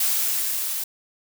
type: noise with level ramp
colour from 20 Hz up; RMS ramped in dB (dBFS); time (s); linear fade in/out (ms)
blue; -21 to -28; 0-0.84; 5
effects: none